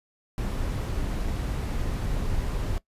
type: noise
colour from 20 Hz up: brown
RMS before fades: -28 dBFS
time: 0.38-2.78 s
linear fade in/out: 0 ms
effects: noise-tail reverb RT60 0.1 s tail -19 dB re dry + resampled to 32000 Hz